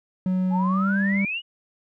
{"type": "tone with pitch glide", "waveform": "triangle", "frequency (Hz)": [185, 197.14], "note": ["F#3", "G3"], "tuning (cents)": [0, 10], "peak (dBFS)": -18, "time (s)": [0.26, 1.25], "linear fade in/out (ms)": 2, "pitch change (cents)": 110, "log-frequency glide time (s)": [0.65, 0.9]}
{"type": "exponential sweep", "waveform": "sine", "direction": "up", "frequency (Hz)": [823, 2960], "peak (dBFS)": -25, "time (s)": [0.5, 1.42], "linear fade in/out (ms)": 50}
{"effects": []}